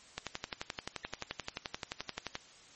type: click train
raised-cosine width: 0.2 ms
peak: -18 dBFS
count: 26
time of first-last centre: 0.18-2.354 s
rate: 11.5 Hz
effects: white hiss -57 dBFS RMS until 2.75 s + MP3 32 kbps

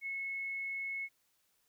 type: tone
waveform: sine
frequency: 2189 Hz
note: C#7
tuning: 22 cents flat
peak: -36 dBFS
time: 0.01-1.09 s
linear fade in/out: 50 ms
effects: white hiss -75 dBFS RMS until 1.68 s

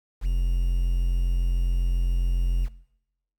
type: tone with quantisation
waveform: triangle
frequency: 43.65 Hz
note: F1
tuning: in tune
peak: -18 dBFS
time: 0.21-2.69 s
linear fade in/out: 50 ms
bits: 8
effects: noise-tail reverb RT60 0.8 s tail -19 dB re dry + MP3 96 kbps

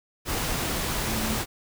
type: tone in noise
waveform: sine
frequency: 220 Hz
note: A3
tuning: in tune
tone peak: -30 dBFS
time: 1.06-1.38 s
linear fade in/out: 50 ms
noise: pink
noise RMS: -28 dBFS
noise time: 0.25-1.46 s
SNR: -5 dB
effects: none

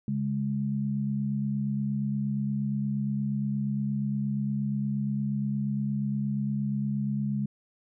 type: tone pair together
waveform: sine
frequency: 138.59 / 207.1 Hz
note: C#3 / G#3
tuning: 0 / -5 cents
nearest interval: perfect fifth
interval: 695 cents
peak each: -30 / -28 dBFS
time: 0.08-7.46 s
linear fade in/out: 2 ms
effects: none

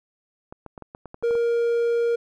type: clicks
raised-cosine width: 1 ms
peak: -24 dBFS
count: 10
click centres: 0.525 / 0.663 / 0.778 / 0.823 / 0.949 / 1.057 / 1.144 / 1.226 / 1.309 / 1.353 s
type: tone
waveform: triangle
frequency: 469.3 Hz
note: A#4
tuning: 12 cents sharp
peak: -17 dBFS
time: 1.23-2.16 s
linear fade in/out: 10 ms
effects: none

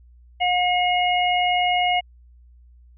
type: harmonic tone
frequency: 719 Hz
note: F#5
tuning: 50 cents flat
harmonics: 1 / 3 / 4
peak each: -19 / -24 / -25 dBFS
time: 0.4-2.01 s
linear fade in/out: 20 ms
effects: added 60 Hz sine -47 dBFS peak until 2.97 s

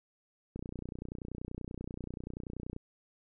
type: click train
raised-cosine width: 3 ms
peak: -27 dBFS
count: 68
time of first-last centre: 0.56-2.764 s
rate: 30.4 Hz
effects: none

